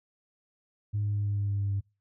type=tone with pitch steps; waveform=sine; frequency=103.83 / 103.17 / 102.52 / 101.87 / 101.22 / 100.58 / 99.95 / 99.31 Hz; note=G#2 / G#2 / G#2 / G#2 / G#2 / G2 / G2 / G2; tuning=0 / -11 / -22 / -33 / -44 / +45 / +34 / +23 cents; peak=-25 dBFS; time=0.93-1.81 s; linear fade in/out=20 ms; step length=110 ms; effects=noise-tail reverb RT60 0.3 s tail -26 dB re dry + tanh soft clip ceiling -23 dBFS